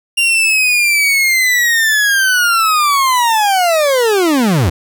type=linear sweep; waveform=40% pulse; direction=down; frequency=2794 to 73 Hz; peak=-9 dBFS; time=0.17-4.7 s; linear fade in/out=10 ms; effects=none